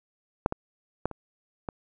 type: clicks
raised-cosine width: 1 ms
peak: -7 / -15 / -12 / -24 / -18 dBFS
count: 5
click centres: 0.461 / 0.524 / 1.056 / 1.113 / 1.688 s
effects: none